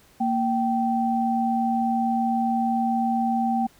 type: tone pair together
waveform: sine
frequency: 232.1 / 776.6 Hz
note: A#3 / G5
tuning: -7 / -16 cents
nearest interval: octave + major sixth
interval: 2091 cents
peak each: -23 dBFS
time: 0.2-3.67 s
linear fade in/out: 10 ms
effects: pink hiss -56 dBFS RMS until 3.79 s